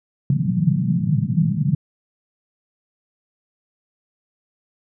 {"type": "band-pass noise", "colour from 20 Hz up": "pink", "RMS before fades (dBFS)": -19, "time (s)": [0.3, 1.75], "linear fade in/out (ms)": 2, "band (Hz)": [130, 190], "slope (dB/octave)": 48, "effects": []}